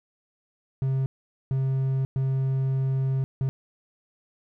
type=tone bursts at uneven times; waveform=triangle; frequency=133.3 Hz; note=C3; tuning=33 cents sharp; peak=-20 dBFS; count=4; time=0.82-1.06 / 1.51-2.05 / 2.16-3.24 / 3.41-3.49 s; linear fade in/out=0 ms; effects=none